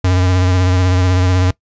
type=tone with vibrato; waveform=square; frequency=91.5 Hz; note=F#2; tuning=19 cents flat; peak=-11 dBFS; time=0.04-1.51 s; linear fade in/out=5 ms; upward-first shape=triangle; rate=16 Hz; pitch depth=42 cents each way; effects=noise-tail reverb RT60 0.1 s tail -20 dB re dry + resampled to 16000 Hz